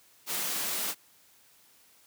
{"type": "high-pass noise", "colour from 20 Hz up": "white", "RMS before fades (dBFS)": -32, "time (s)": [0.26, 0.95], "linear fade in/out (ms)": 50, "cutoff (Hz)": 150, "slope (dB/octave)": 48, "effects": ["white hiss -61 dBFS RMS until 2.06 s", "high-pass 60 Hz 12 dB/octave"]}